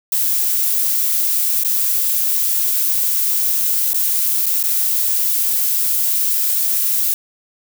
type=noise with dropouts; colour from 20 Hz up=violet; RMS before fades=-17 dBFS; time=0.12-7.14 s; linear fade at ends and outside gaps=2 ms; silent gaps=1.636-1.647 / 3.933-3.943 / 4.459-4.464 / 4.629-4.637 s; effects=none